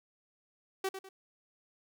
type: tone with echo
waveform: sawtooth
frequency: 383.1 Hz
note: G4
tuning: 40 cents flat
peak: -27 dBFS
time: 0.84-0.89 s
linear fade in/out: 5 ms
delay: 100 ms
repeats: 2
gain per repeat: -9 dB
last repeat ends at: 1.09 s
effects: none